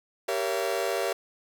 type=chord; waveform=40% pulse; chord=G diminished seventh; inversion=none; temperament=just; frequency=392 / 470.4 / 564.5 / 677.4 Hz; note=G4 / Bb4 / Db5 / Fb5; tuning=0 / +16 / +31 / +47 cents; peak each=-31 dBFS; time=0.28-1.13 s; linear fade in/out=5 ms; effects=none